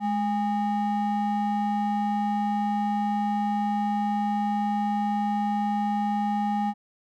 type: ring-modulated tone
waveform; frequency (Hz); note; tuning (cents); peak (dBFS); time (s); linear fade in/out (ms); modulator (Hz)
triangle; 513; C5; -34; -18; 0-6.74; 50; 303
effects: none